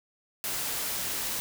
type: noise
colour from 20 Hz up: white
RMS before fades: -32 dBFS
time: 0.44-1.4 s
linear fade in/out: 0 ms
effects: none